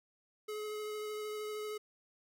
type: tone with vibrato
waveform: square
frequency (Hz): 424.8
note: G#4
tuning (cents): +39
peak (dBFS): -39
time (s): 0.48-1.78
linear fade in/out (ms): 10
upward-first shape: triangle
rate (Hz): 13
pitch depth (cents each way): 13
effects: none